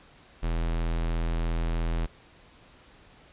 square tone, 41.54 Hz, E1, 14 cents sharp, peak -26 dBFS, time 0.42-2.07 s, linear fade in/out 20 ms, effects pink hiss -55 dBFS RMS until 3.32 s + resampled to 8000 Hz

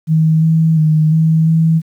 sine tone with pitch steps, 158.8 / 161.2 / 155.5 / 160.2 / 162 Hz, D#3 / E3 / D#3 / E3 / E3, +36 / -38 / -1 / -49 / -30 cents, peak -8 dBFS, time 0.07-1.82 s, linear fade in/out 50 ms, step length 350 ms, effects 8-bit

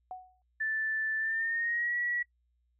sine tone with exponential decay, 740 Hz, F#5, in tune, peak -35 dBFS, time 0.11-0.42 s, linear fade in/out 1 ms, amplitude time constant 67 ms
sine tone with pitch glide, 1760 to 1930.4 Hz, A6 to B6, 0 to -40 cents, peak -29 dBFS, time 0.6-2.23 s, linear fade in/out 10 ms, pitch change +160 cents, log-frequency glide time 1.18-1.96 s
effects noise-tail reverb RT60 0.1 s tail -22 dB re dry + added 60 Hz sine -70 dBFS peak until 2.79 s

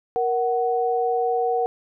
sine tone pair together, 469.7 / 745 Hz, A#4 / F#5, +13 / +12 cents, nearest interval minor sixth, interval 799 cents, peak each -22 dBFS, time 0.16-1.66 s, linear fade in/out 0 ms, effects none

